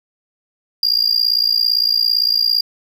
triangle tone with amplitude modulation, 4806 Hz, D8, 39 cents sharp, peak -8 dBFS, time 0.83-2.61 s, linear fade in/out 2 ms, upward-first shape sine, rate 57.7 Hz, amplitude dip 90%, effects none

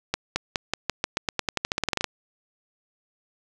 accelerating click train, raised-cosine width 0.2 ms, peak -6 dBFS, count 20, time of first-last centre 0.14-2.043 s, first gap 220 ms, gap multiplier 0.9, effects none

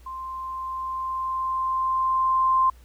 sine tone with level ramp, 1046.5 Hz, C6, in tune, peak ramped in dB -32 to -16 dBFS, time 0.06-2.7 s, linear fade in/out 5 ms, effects added 60 Hz sine -47 dBFS peak until 2.84 s + pink hiss -59 dBFS RMS until 2.84 s

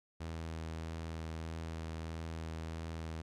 sawtooth tone with vibrato, 81.1 Hz, E2, 28 cents flat, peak -36 dBFS, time 0.2-3.22 s, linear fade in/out 10 ms, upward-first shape sine, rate 1.6 Hz, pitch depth 11 cents each way, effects low-pass 8000 Hz 12 dB/octave

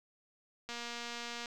click train, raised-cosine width 0.2 ms, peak -25 dBFS, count 183, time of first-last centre 0.69-1.458 s, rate 237 Hz, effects none

